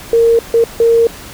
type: tone bursts at uneven times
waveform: sine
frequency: 462 Hz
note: A#4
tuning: 16 cents flat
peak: -6 dBFS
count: 3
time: 0.13-0.39 / 0.54-0.64 / 0.8-1.07 s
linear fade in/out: 2 ms
effects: pink hiss -32 dBFS RMS until 1.33 s